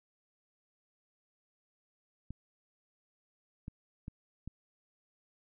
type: clicks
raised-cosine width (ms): 5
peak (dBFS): -29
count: 4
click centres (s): 2.306 / 3.681 / 4.081 / 4.476
effects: none